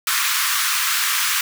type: high-pass noise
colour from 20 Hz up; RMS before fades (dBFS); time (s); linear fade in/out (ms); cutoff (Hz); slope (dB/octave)
pink; -20; 0.07-1.41; 2; 1100; 48
effects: none